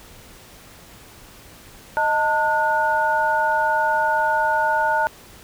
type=tone cluster; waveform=sine; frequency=623 / 895 / 1453 Hz; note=D#5 / A5 / F#6; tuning=+2 / +29 / -32 cents; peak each=-24 / -19 / -22 dBFS; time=1.97-5.07 s; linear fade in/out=0 ms; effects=pink hiss -45 dBFS RMS until 5.43 s